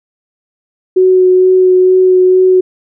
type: tone with vibrato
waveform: sine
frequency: 370 Hz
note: F#4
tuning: in tune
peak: -4 dBFS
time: 0.96-2.61 s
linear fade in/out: 10 ms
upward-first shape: sine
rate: 2.2 Hz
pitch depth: 11 cents each way
effects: none

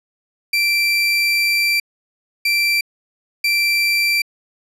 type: tone bursts at uneven times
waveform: 30% pulse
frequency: 2349 Hz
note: D7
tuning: in tune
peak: -12 dBFS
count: 3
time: 0.53-1.8 / 2.45-2.81 / 3.44-4.22 s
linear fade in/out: 5 ms
effects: low-pass 12000 Hz 12 dB/octave

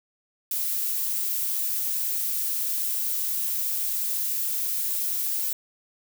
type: noise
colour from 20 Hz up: violet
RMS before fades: -27 dBFS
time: 0.51-5.53 s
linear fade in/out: 2 ms
effects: none

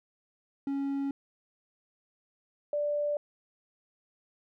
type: tone pair in turn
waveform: triangle / sine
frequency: 277.1 / 587.2 Hz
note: C#4 / D5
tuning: -1 / 0 cents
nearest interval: octave + minor second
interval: 1301 cents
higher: second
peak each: -27 dBFS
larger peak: neither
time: 0.67-1.11 / 2.73-3.17 s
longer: neither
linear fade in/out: 2 ms
effects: none

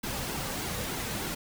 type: noise with flanger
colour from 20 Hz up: pink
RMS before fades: -34 dBFS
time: 0.03-1.35 s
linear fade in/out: 10 ms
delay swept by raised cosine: 1.6 to 3 ms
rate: 3.3 Hz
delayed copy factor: -0.5
effects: none

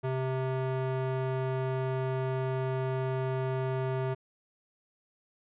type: tone with band-pass filter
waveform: square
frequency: 130.81 Hz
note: C3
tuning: in tune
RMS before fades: -31 dBFS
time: 0.03-4.15 s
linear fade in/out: 20 ms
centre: 500 Hz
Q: 0.57
effects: resampled to 8000 Hz

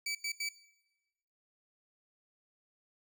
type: tone bursts at uneven times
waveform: 20% pulse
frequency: 2300 Hz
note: D7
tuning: 37 cents flat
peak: -29 dBFS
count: 3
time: 0.06-0.15 / 0.24-0.32 / 0.4-0.49 s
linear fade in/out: 5 ms
effects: noise-tail reverb RT60 1.0 s tail -18 dB re dry

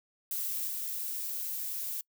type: noise with level steps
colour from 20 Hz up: violet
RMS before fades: -34 / -36 dBFS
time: 0.31-2.01 s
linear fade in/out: 2 ms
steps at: 0.67 s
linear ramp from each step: 10 ms
effects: noise-tail reverb RT60 0.1 s tail -26 dB re dry

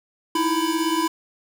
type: tone cluster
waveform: square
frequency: 316.2 / 333.4 / 999 Hz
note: D#4 / E4 / B5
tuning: +28 / +20 / +20 cents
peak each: -25 dBFS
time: 0.35-1.08 s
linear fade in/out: 5 ms
effects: none

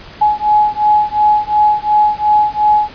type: beating tone pair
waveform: sine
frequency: 842 / 844.8 Hz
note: G#5 / G#5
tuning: +24 / +29 cents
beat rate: 2.8 Hz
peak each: -12 / -12 dBFS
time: 0.21-2.9 s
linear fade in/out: 10 ms
effects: pink hiss -35 dBFS RMS until 2.94 s + resampled to 11025 Hz

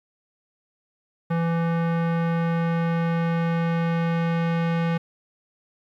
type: tone with low-pass filter sweep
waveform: square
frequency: 167.2 Hz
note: E3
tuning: 25 cents sharp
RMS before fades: -23 dBFS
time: 1.3-4.98 s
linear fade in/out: 10 ms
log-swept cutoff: 1600 to 2400 Hz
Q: 1.1
effects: 10-bit

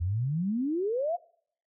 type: exponential sweep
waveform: sine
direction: up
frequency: 81.2 to 728 Hz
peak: -26 dBFS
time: 0-1.17 s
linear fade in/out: 20 ms
effects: noise-tail reverb RT60 0.6 s tail -23 dB re dry

